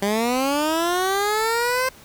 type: linear sweep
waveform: 15% pulse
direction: up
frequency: 196 to 523.3 Hz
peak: -13 dBFS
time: 0.02-1.89 s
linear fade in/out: 5 ms
effects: pink hiss -47 dBFS RMS until 2.04 s